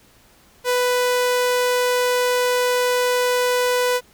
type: tone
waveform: sawtooth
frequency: 495.5 Hz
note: B4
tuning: 6 cents sharp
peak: -13 dBFS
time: 0.64-4.01 s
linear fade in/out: 50 ms
effects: pink hiss -53 dBFS RMS until 4.13 s